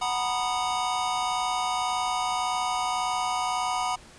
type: chord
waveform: square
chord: B major seventh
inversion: second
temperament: just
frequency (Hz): 740.8 / 926 / 987.8 / 1234.7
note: F#5 / A#5 / B5 / D#6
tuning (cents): +2 / -12 / 0 / -14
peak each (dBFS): -30 / -35 / -31 / -33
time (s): 0.01-3.96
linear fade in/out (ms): 10
effects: pink hiss -50 dBFS RMS until 4.18 s + resampled to 22050 Hz